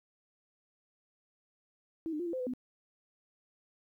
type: tone with pitch steps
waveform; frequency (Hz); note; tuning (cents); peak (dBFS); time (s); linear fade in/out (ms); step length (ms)
sine; 325.6 / 302 / 350.7 / 338.5 / 516 / 502 / 252.9; E4 / D4 / F4 / E4 / C5 / B4 / B3; -21 / +48 / +7 / +46 / -24 / +28 / +41; -33; 2.06-2.536; 0; 68
effects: 12-bit